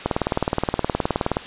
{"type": "click train", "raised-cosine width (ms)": 1, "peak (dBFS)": -5, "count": 26, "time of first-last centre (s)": [0.06, 1.369], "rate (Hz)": 19.1, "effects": ["white hiss -35 dBFS RMS until 1.46 s", "resampled to 8000 Hz"]}